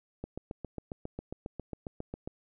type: click train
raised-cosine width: 2 ms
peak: -24 dBFS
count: 16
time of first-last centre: 0.24-2.275 s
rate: 7.37 Hz
effects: none